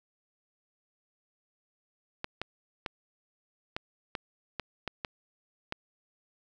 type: clicks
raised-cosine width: 0.3 ms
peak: -17 dBFS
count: 9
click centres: 2.244 / 2.416 / 2.862 / 3.765 / 4.152 / 4.597 / 4.877 / 5.048 / 5.724 s
effects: none